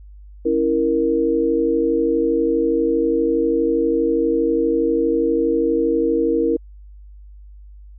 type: chord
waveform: sine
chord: A# diminished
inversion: first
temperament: equal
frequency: 277.2 / 329.6 / 466.2 Hz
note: C#4 / E4 / A#4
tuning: 0 / 0 / 0 cents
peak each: -23 / -19 / -18 dBFS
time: 0.45-6.57 s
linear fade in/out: 10 ms
effects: added 50 Hz sine -38 dBFS peak until 7.98 s

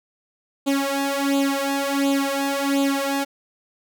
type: tone with flanger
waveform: sawtooth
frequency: 277.2 Hz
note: C#4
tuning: in tune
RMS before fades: -22 dBFS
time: 0.66-3.25 s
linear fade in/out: 20 ms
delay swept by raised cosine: 0.27 to 2.47 ms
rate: 1.4 Hz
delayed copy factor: +0.85
effects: none

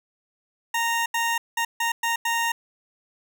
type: tone bursts at uneven times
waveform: 20% pulse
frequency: 927 Hz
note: A#5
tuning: 10 cents flat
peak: -17 dBFS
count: 6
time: 0.74-1.06 / 1.14-1.38 / 1.57-1.65 / 1.8-1.92 / 2.03-2.16 / 2.25-2.52 s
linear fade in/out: 5 ms
effects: none

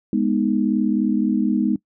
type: chord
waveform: sine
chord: G# minor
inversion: none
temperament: equal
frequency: 207.7 / 246.9 / 311.1 Hz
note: G#3 / B3 / D#4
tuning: 0 / 0 / 0 cents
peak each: -20 / -21 / -22 dBFS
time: 0.13-1.76 s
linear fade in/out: 2 ms
effects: noise-tail reverb RT60 0.1 s tail -21 dB re dry

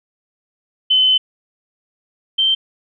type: tone pair in turn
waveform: sine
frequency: 3044 / 3126 Hz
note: F#7 / G7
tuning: +48 / -6 cents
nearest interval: unison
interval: 46 cents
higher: second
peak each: -10 / -12 dBFS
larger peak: first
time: 0.9-1.18 / 2.38-2.55 s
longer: first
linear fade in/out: 10 ms
effects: none

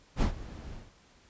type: noise with ADSR envelope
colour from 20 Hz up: brown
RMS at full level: -23 dBFS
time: 0.16-0.92 s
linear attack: 60 ms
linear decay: 98 ms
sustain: -19 dB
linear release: 180 ms
effects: pink hiss -61 dBFS RMS until 1.29 s + resampled to 16000 Hz

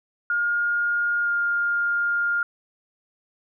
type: tone with pitch glide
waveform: sine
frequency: 1420 to 1408.6 Hz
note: F6 to F6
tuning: +28 to +14 cents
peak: -20 dBFS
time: 0.3-2.43 s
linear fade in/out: 2 ms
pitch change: -14 cents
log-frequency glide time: 1.23-1.3 s
effects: none

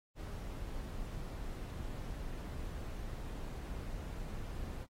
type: noise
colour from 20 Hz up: brown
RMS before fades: -42 dBFS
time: 0.15-4.87 s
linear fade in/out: 50 ms
effects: AAC 48 kbps

